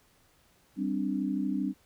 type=chord; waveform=sine; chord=G suspended fourth; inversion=none; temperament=just; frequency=196 / 261.3 / 294 Hz; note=G3 / C4 / D4; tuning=0 / -2 / +2 cents; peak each=-32 dBFS; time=0.76-1.74 s; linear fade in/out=50 ms; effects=pink hiss -65 dBFS RMS until 1.85 s